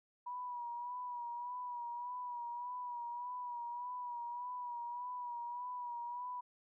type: tone with vibrato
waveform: sine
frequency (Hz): 971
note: B5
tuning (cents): -30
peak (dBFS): -40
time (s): 0.26-6.41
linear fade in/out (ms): 10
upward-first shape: sine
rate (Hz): 1.7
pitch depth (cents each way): 41
effects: none